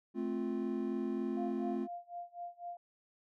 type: chord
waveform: triangle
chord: F major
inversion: first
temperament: just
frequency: 218.3 / 261.9 / 349.2 Hz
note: A3 / C4 / F4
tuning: -13 / +2 / 0 cents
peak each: -36 dBFS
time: 0.14-1.88 s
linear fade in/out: 50 ms
type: tone with tremolo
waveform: sine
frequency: 698.5 Hz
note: F5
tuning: in tune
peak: -39 dBFS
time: 1.37-2.77 s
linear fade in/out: 2 ms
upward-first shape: sine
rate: 4 Hz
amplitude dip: 95%
effects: none